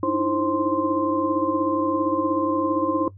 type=tone cluster; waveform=sine; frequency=299.3 / 315 / 332.1 / 530 / 1045 Hz; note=D4 / D#4 / E4 / C5 / C6; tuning=+33 / +21 / +13 / +22 / -2 cents; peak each=-26 dBFS; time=0.03-3.08 s; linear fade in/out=2 ms; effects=noise-tail reverb RT60 0.1 s tail -17 dB re dry + added 97 Hz sine -41 dBFS peak until 3.17 s